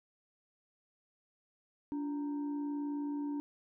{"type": "tone with frequency modulation", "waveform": "sine", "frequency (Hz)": 289, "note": "D4", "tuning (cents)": -28, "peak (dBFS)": -34, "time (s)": [1.92, 3.4], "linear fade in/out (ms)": 0, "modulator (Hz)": 637, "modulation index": 0.33, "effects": []}